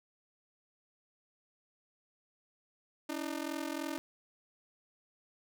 sawtooth ring-modulated tone, 302.7 Hz, D#4, 48 cents flat, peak -29 dBFS, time 3.09-3.98 s, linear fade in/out 0 ms, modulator 21.6 Hz, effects none

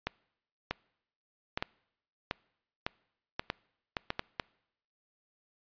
clicks, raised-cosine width 0.3 ms, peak -15 dBFS, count 12, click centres 0.07 / 0.71 / 1.575 / 1.625 / 2.311 / 2.865 / 3.395 / 3.501 / 3.968 / 4.104 / 4.194 / 4.398 s, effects noise-tail reverb RT60 0.8 s tail -25 dB re dry + resampled to 11025 Hz

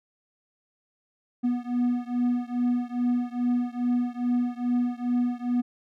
triangle beating tone pair, 243.4 / 245.8 Hz, B3 / B3, -25 / -8 cents, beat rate 2.4 Hz, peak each -24 / -25 dBFS, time 1.43-5.62 s, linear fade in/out 20 ms, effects none

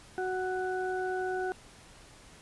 harmonic tone, 371 Hz, F#4, 5 cents sharp, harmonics 1 / 2 / 4, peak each -32 / -35 / -38 dBFS, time 0.18-1.52 s, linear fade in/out 0 ms, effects pink hiss -54 dBFS RMS until 2.41 s + resampled to 24000 Hz

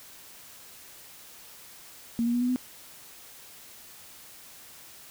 sine tone with pitch steps, 233.1 / 237.7 / 242.4 / 247.2 / 252.2 Hz, A#3 / A#3 / B3 / B3 / B3, 0 / +34 / -32 / +2 / +36 cents, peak -23 dBFS, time 2.19-2.56 s, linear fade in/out 0 ms, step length 74 ms, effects white hiss -49 dBFS RMS until 5.1 s

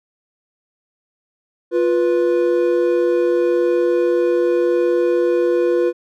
triangle tone pair together, 350.4 / 491.3 Hz, F4 / B4, +6 / -9 cents, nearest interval tritone, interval 585 cents, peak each -14 / -15 dBFS, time 1.71-5.93 s, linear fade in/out 50 ms, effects none

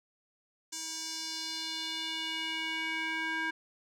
square tone with band-pass filter sweep, 321.6 Hz, E4, 43 cents flat, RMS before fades -36 dBFS, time 0.72-3.51 s, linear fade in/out 10 ms, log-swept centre 6700 to 1700 Hz, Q 2.6, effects none

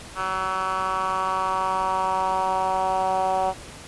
10% pulse tone with band-pass filter sweep, 188.4 Hz, F#3, 32 cents sharp, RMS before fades -24 dBFS, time 0.15-3.54 s, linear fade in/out 50 ms, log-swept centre 1400 to 730 Hz, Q 3.2, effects pink hiss -41 dBFS RMS until 3.87 s + resampled to 24000 Hz

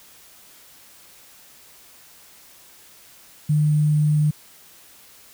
sine tone with sample-and-hold, 150.7 Hz, D3, 45 cents sharp, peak -15 dBFS, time 3.49-4.31 s, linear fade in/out 10 ms, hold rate 8820 Hz, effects white hiss -49 dBFS RMS until 5.33 s

